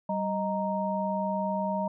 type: tone cluster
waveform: sine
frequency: 194.1 / 623 / 931 Hz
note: G3 / D#5 / A#5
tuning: -17 / +2 / -2 cents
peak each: -31 dBFS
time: 0.09-1.88 s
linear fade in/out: 5 ms
effects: none